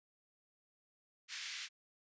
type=band-pass noise; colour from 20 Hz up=pink; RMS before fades=-45 dBFS; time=1.28-1.69 s; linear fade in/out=50 ms; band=1800 to 6700 Hz; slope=24 dB/octave; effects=resampled to 16000 Hz